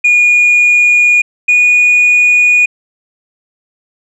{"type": "tone pair in turn", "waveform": "sine", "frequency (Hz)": [2441, 2457], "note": ["D#7", "D#7"], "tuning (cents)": [-34, -22], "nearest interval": "unison", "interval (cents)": 12, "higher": "second", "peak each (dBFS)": -3, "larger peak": "neither", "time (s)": [[0.04, 1.22], [1.48, 2.66]], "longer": "neither", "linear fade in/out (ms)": 10, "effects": ["tanh soft clip ceiling -3 dBFS"]}